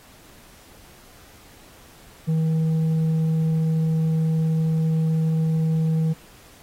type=tone with tanh clipping; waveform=sine; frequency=160 Hz; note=D#3; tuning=49 cents sharp; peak=-19 dBFS; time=2.27-6.14 s; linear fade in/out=20 ms; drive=4 dB; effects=pink hiss -50 dBFS RMS until 6.62 s + AAC 48 kbps